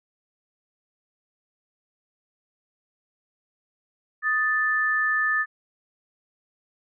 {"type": "tone pair together", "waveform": "sine", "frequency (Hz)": [1245.4, 1760], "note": ["D#6", "A6"], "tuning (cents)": [1, 0], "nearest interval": "tritone", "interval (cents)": 599, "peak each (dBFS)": [-27, -21], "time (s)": [4.22, 5.46], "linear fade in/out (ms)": 50, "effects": []}